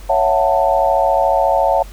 sine chord, F# minor seventh, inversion second, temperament just, 555 / 666 / 740 / 888 Hz, C#5 / E5 / F#5 / A5, +2 / +18 / 0 / +16 cents, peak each -17 dBFS, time 0.09-1.83 s, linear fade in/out 10 ms, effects added 47 Hz sine -32 dBFS peak until 1.92 s + pink hiss -42 dBFS RMS until 1.92 s

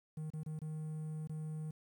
triangle tone with dropouts, 155.7 Hz, D#3, 2 cents sharp, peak -37 dBFS, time 0.17-1.71 s, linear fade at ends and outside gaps 5 ms, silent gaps 0.303-0.335 / 0.434-0.461 / 0.591-0.616 / 1.274-1.294 s, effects 11-bit

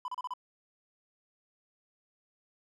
triangle tone bursts, 1000 Hz, B5, 21 cents sharp, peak -32 dBFS, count 5, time 0.05-0.337 s, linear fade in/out 2 ms, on 31 ms, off 33 ms, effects none

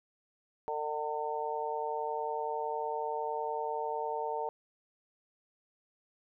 harmonic tone, 150.8 Hz, D3, 46 cents sharp, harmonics 3 / 4 / 5 / 6, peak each -37 / -40 / -39 / -36 dBFS, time 0.68-4.49 s, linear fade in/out 0 ms, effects none

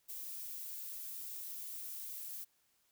violet noise, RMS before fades -45 dBFS, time 0.08-2.45 s, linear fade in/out 20 ms, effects white hiss -75 dBFS RMS until 2.91 s

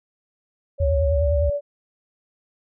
sine tone with pitch glide, 558 to 576.3 Hz, C#5 to D5, +11 to -33 cents, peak -21 dBFS, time 0.78-1.61 s, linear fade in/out 50 ms, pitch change +56 cents, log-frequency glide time 1.05-1.27 s
sine tone with vibrato, 75.6 Hz, D#2, 49 cents flat, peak -18 dBFS, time 0.8-1.5 s, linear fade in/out 5 ms, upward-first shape triangle, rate 9.9 Hz, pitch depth 270 cents each way
effects none

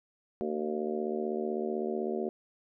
harmonic tone with a mistuned harmonic, 75.9 Hz, D#2, 42 cents flat, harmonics 3 / 4 / 5 / 6 / 7 / 8 / 9, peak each -36 / -43 / -33 / -38 / -43 / -42 / -42 dBFS, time 0.41-2.29 s, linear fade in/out 0 ms, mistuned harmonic 9, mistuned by +26 cents, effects none

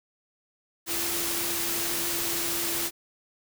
sine tone in noise, 340 Hz, F4, 46 cents flat, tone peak -37 dBFS, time 0.86-2.91 s, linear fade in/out 50 ms, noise white, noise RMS -29 dBFS, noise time 0.86-2.91 s, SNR -11 dB, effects none

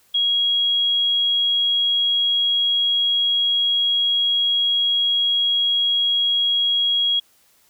sine tone, 3300 Hz, G#7, 12 cents flat, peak -16 dBFS, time 0.14-7.2 s, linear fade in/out 10 ms, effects white hiss -58 dBFS RMS until 7.69 s

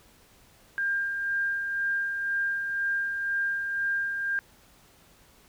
sine tone with tremolo, 1600 Hz, G6, 35 cents sharp, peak -24 dBFS, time 0.78-4.39 s, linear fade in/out 0 ms, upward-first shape sine, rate 2 Hz, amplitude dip 40%, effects pink hiss -58 dBFS RMS until 5.48 s

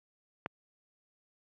click, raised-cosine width 0.5 ms, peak -19 dBFS, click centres 0.461 s, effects high-pass 100 Hz 12 dB/octave

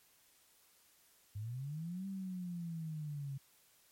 sine linear two-way sweep, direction up then down, 98.6 to 196 to 135.2 Hz, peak -39 dBFS, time 1.35-3.38 s, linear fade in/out 10 ms, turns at 2.07 s, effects white hiss -68 dBFS RMS until 3.91 s + MP3 64 kbps

